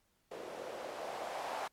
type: noise with low-pass filter sweep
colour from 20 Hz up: violet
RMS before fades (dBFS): -42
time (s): 0.31-1.68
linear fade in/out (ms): 5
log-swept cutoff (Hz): 460 to 790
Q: 2.9
effects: pink hiss -75 dBFS RMS until 1.72 s + MP3 96 kbps